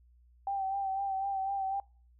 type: tone with vibrato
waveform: sine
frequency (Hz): 780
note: G5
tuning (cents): -9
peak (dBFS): -30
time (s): 0.47-1.8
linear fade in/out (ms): 2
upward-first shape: sine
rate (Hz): 4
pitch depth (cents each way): 34
effects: noise-tail reverb RT60 0.4 s tail -25 dB re dry + added 60 Hz sine -59 dBFS peak until 2.19 s